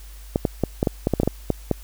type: clicks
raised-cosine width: 2 ms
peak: -5 dBFS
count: 12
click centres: 0.359 / 0.452 / 0.637 / 0.829 / 0.872 / 1.071 / 1.137 / 1.2 / 1.233 / 1.276 / 1.503 / 1.713 s
effects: added 50 Hz sine -38 dBFS peak until 1.83 s + white hiss -49 dBFS RMS until 1.83 s